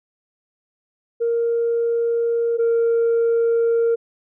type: tone pair in turn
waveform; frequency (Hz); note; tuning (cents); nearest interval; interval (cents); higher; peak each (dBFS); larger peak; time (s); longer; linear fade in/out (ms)
sine; 466.2 / 463; A#4 / A#4; 0 / -12; unison; 12; first; -16 / -13; second; 1.2-2.58 / 2.58-3.96; neither; 20
effects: tanh soft clip ceiling -13 dBFS